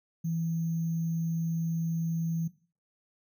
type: tone with sample-and-hold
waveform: sine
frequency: 164.81 Hz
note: E3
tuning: in tune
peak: -28 dBFS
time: 0.24-2.48 s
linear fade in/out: 10 ms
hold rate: 6300 Hz
effects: noise-tail reverb RT60 0.4 s tail -17 dB re dry